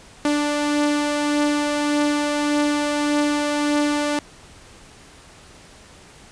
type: beating tone pair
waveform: sawtooth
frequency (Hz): 293.7 / 295.4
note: D4 / D4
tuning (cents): 0 / +10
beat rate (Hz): 1.7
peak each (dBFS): -15 / -24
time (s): 0.25-4.19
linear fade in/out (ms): 2
effects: pink hiss -46 dBFS RMS until 6.31 s + resampled to 22050 Hz